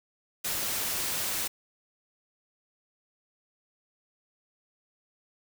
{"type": "noise", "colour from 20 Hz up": "white", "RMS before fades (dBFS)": -31, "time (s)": [0.44, 1.48], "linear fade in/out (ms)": 10, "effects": []}